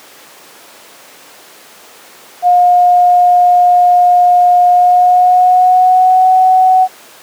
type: tone with pitch glide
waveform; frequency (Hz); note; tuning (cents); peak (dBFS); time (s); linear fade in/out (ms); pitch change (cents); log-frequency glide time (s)
sine; 714 to 746; F5 to F#5; +38 to +14; -4; 2.42-6.88; 50; +76; 4.68-6.31
effects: pink hiss -37 dBFS RMS until 7.22 s + high-pass 400 Hz 12 dB/octave